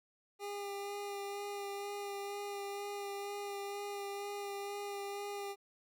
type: tone with vibrato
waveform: 25% pulse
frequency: 403.4 Hz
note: G4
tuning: 50 cents sharp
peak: -36 dBFS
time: 0.39-5.56 s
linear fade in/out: 50 ms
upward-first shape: sine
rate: 2.1 Hz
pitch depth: 16 cents each way
effects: 13-bit